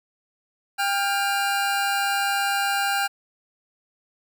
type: tone pair together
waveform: 25% pulse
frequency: 797 / 1403 Hz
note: G5 / F6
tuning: +28 / +8 cents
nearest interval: minor seventh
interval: 980 cents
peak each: -19 / -23 dBFS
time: 0.78-3.08 s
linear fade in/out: 20 ms
effects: none